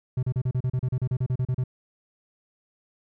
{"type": "tone bursts", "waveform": "triangle", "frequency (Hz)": 127.1, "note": "C3", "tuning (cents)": -50, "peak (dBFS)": -20, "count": 16, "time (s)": [0.17, 1.639], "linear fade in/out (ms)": 5, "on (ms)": 59, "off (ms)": 35, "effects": []}